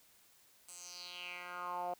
10% pulse tone with band-pass filter sweep, 177.7 Hz, F3, 30 cents sharp, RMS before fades -44 dBFS, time 0.68-1.94 s, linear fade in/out 5 ms, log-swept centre 8900 to 650 Hz, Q 4.2, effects white hiss -66 dBFS RMS until 1.99 s

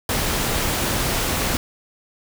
pink noise, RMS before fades -22 dBFS, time 0.09-1.57 s, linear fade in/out 2 ms, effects none

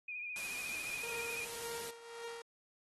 sine tone with vibrato, 2453 Hz, D#7, 25 cents flat, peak -40 dBFS, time 0.08-1.45 s, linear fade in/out 5 ms, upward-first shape sine, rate 14 Hz, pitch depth 45 cents each way
white noise, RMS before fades -45 dBFS, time 0.36-1.9 s, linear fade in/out 0 ms
sawtooth tone with tremolo, 466.2 Hz, A#4, in tune, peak -39 dBFS, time 1.03-2.42 s, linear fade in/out 5 ms, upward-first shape triangle, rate 1.8 Hz, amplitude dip 70%
effects AAC 32 kbps

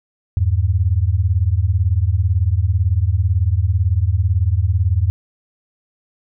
sine beating tone pair, 82.41 / 100.41 Hz, E2 / G2, 0 / +42 cents, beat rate 18 Hz, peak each -16 dBFS, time 0.37-5.1 s, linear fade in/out 0 ms, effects none

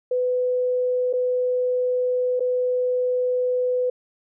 sine tone with dropouts, 500 Hz, B4, 21 cents sharp, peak -19 dBFS, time 0.11-3.9 s, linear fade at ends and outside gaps 5 ms, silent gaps 1.129-1.135 / 2.396-2.404 s, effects none

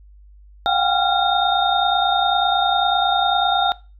sine tone cluster, 714 / 772 / 802 / 1382 / 3675 Hz, F5 / G5 / G5 / F6 / A#7, +38 / -27 / +39 / -19 / -25 cents, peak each -22 dBFS, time 0.66-3.72 s, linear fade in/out 0 ms, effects noise-tail reverb RT60 0.3 s tail -20 dB re dry + added 50 Hz sine -43 dBFS peak until 3.99 s

